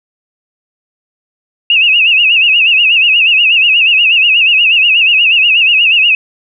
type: tone with vibrato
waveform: sine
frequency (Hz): 2696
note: E7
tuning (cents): +38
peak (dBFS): -5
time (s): 1.7-6.15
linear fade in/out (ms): 2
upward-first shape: sine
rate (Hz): 8.3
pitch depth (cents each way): 120
effects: none